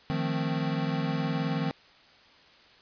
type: chord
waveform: square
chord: F dominant seventh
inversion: third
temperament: equal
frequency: 155.56 / 174.61 / 220 / 261.6 Hz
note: Eb3 / F3 / A3 / C4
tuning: 0 / 0 / 0 / 0 cents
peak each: -31 / -34 / -37 / -34 dBFS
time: 0.1-1.71 s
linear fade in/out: 0 ms
effects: white hiss -56 dBFS RMS until 2.81 s + resampled to 11025 Hz